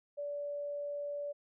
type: tone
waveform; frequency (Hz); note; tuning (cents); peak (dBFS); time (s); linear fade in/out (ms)
sine; 578; D5; -28; -36; 0.17-1.33; 20
effects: none